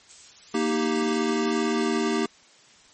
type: noise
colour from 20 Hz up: violet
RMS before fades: -39 dBFS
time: 0.09-1.79 s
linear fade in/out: 2 ms
type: chord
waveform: square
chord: Eb major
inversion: second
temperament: equal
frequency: 233.1 / 311.1 / 392 Hz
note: Bb3 / Eb4 / G4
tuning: 0 / 0 / 0 cents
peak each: -27 / -28 / -27 dBFS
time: 0.54-2.26 s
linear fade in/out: 5 ms
effects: white hiss -54 dBFS RMS until 2.93 s + MP3 32 kbps